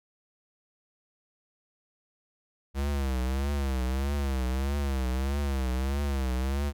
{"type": "tone with vibrato", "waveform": "square", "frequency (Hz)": 67.3, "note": "C2", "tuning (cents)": 49, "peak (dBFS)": -27, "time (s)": [2.74, 6.73], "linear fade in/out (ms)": 50, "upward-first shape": "triangle", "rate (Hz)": 1.6, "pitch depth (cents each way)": 130, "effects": []}